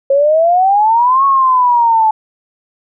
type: exponential two-way sweep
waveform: sine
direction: up then down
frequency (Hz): 540 to 1108.7 to 864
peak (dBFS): -7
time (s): 0.1-2.11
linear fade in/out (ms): 5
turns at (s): 1.25
effects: none